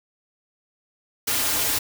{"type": "noise with comb filter", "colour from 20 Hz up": "white", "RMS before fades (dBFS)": -23, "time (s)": [1.27, 1.79], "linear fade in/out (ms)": 10, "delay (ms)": 5.3, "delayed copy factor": -0.65, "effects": []}